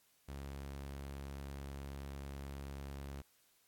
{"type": "tone", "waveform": "sawtooth", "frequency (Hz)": 69.3, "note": "C#2", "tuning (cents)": 0, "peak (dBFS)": -40, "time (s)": [0.28, 3.22], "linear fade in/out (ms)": 10, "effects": ["white hiss -72 dBFS RMS until 3.67 s", "AAC 64 kbps"]}